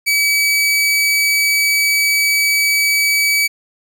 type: tone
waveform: sawtooth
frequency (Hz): 2285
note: D7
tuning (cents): -48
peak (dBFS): -9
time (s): 0.06-3.48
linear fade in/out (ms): 20
effects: none